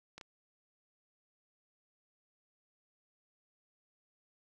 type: clicks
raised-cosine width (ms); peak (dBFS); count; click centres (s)
0.2; -30; 2; 0.18 / 0.212
effects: none